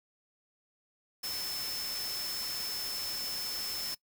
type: tone in noise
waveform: sine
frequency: 5274 Hz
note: E8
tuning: in tune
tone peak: -36 dBFS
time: 1.23-3.95 s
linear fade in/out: 10 ms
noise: white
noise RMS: -40 dBFS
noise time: 1.23-3.95 s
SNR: +1 dB
effects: noise-tail reverb RT60 0.1 s tail -21 dB re dry